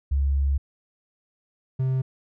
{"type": "tone pair in turn", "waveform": ["sine", "triangle"], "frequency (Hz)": [69.3, 130.82], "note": ["C#2", "C3"], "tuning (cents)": [0, 0], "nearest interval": "major seventh", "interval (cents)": 1100, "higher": "second", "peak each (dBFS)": -19, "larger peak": "neither", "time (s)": [[0.11, 0.58], [1.79, 2.02]], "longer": "first", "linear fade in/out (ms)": 10, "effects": []}